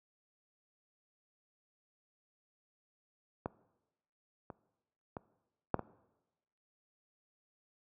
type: clicks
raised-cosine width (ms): 1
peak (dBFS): -21 / -30 / -26 / -14 / -24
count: 5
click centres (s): 3.459 / 4.502 / 5.168 / 5.743 / 5.793
effects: noise-tail reverb RT60 1.0 s tail -20 dB re dry + high-pass 80 Hz 12 dB/octave